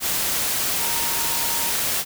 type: tone in noise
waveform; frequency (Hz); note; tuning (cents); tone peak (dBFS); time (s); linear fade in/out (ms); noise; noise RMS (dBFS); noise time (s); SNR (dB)
sine; 931; A#5; -2; -32; 0.78-1.74; 50; white; -23; 0-2.05; -12
effects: none